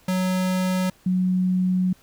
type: tone pair in turn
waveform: square / sine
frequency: 185 / 183.83 Hz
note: F#3 / F#3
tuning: 0 / -11 cents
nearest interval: unison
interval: 11 cents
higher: first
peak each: -21 / -18 dBFS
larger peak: second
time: 0.08-0.9 / 1.06-1.93 s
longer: second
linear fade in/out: 5 ms
effects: pink hiss -56 dBFS RMS until 2.02 s